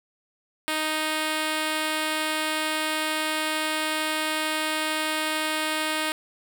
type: tone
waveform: 5% pulse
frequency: 311.1 Hz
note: D#4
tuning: in tune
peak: -13 dBFS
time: 0.68-6.12 s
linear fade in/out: 0 ms
effects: none